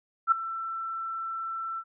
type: tone with ADSR envelope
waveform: sine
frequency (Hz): 1338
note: E6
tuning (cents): +25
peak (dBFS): -15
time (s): 0.27-1.84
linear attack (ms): 48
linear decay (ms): 6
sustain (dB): -16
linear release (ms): 59
effects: none